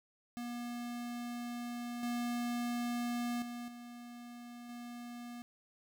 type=tone with level steps; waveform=square; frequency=240.1 Hz; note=B3; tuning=49 cents flat; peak=-40 / -35 / -42 / -48 / -45 dBFS; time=0.37-5.42 s; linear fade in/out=0 ms; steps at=2.03 / 3.42 / 3.68 / 4.69 s; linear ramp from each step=2 ms; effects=none